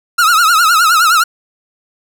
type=tone with vibrato; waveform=45% pulse; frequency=1342 Hz; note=E6; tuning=31 cents sharp; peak=-7 dBFS; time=0.18-1.24 s; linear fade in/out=10 ms; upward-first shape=triangle; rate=9.7 Hz; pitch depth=150 cents each way; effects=none